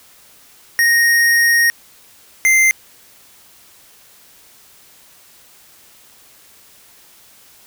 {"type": "tone pair in turn", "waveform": "square", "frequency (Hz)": [1864.7, 2084], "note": ["A#6", "C7"], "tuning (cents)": [0, -7], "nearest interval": "major second", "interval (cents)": 193, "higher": "second", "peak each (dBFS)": [-11, -10], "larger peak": "second", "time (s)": [[0.79, 1.7], [2.45, 2.71]], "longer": "first", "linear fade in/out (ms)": 0, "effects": ["white hiss -47 dBFS RMS until 7.66 s"]}